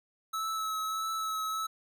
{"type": "tone with vibrato", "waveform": "square", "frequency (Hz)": 1300, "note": "E6", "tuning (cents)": -24, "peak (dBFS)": -32, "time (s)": [0.33, 1.67], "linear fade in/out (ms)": 10, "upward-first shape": "triangle", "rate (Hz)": 1.6, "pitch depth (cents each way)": 20, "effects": []}